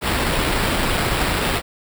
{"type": "noise with sample-and-hold", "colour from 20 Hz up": "pink", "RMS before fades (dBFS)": -20, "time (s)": [0.01, 1.62], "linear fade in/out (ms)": 50, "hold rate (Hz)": 6300, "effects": []}